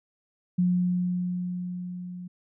sine tone with level ramp, 179.3 Hz, F3, 46 cents sharp, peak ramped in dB -19 to -36 dBFS, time 0.58-2.28 s, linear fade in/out 10 ms, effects none

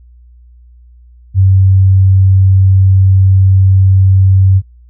sine tone, 95.5 Hz, G2, 45 cents flat, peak -4 dBFS, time 1.34-4.62 s, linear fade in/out 50 ms, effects noise-tail reverb RT60 0.1 s tail -21 dB re dry + added 60 Hz sine -37 dBFS peak until 4.89 s

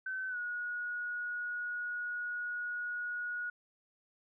sine tone with pitch glide, 1529 to 1452.4 Hz, G6 to F#6, -44 to -33 cents, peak -35 dBFS, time 0.06-3.5 s, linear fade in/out 5 ms, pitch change -89 cents, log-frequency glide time 0.29-0.37 s, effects none

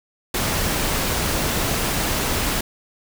pink noise, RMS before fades -22 dBFS, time 0.34-2.61 s, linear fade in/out 5 ms, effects none

